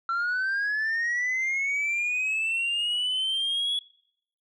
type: linear sweep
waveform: sine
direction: up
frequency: 1344 to 3388 Hz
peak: -22 dBFS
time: 0.09-3.79 s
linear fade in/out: 2 ms
effects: noise-tail reverb RT60 0.7 s tail -24 dB re dry + tanh soft clip ceiling -23 dBFS